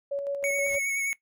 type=tone with tremolo; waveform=sine; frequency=562 Hz; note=C#5; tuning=24 cents sharp; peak=-26 dBFS; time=0.11-0.79 s; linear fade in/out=10 ms; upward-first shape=square; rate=6.3 Hz; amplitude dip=35%
type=tone with vibrato; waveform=square; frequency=2215 Hz; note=C#7; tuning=2 cents flat; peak=-27 dBFS; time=0.44-1.13 s; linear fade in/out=0 ms; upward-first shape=triangle; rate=9.7 Hz; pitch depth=29 cents each way
type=noise with exponential growth; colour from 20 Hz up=pink; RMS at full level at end=-44 dBFS; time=0.44-0.76 s; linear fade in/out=5 ms; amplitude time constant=68 ms
effects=noise-tail reverb RT60 0.1 s tail -18 dB re dry